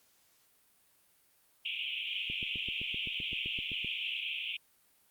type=band-pass noise; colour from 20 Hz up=pink; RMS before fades=-37 dBFS; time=1.65-4.57 s; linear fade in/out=5 ms; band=2400 to 3300 Hz; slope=96 dB/octave
type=click train; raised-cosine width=3 ms; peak=-32 dBFS; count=13; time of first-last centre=2.3-3.846 s; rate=7.76 Hz
effects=white hiss -68 dBFS RMS until 5.1 s + Opus 48 kbps